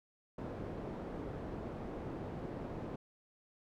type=low-pass noise; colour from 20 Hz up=white; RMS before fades=-43 dBFS; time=0.38-2.96 s; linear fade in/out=5 ms; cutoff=450 Hz; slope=12 dB/octave; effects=none